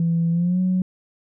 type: tone with pitch glide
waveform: sine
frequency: 167.2 to 184.45 Hz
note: E3 to F#3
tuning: +25 to -5 cents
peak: -16 dBFS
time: 0-0.82 s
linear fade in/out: 2 ms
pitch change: +170 cents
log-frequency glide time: 0.31-0.6 s
effects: tanh soft clip ceiling -13 dBFS